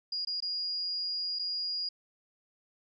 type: tone with dropouts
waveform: sine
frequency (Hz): 4861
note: D#8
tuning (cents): -41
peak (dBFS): -31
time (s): 0.12-1.89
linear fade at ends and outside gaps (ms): 5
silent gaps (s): 0.25-0.271 / 0.404-0.423 / 1.389-1.393
effects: none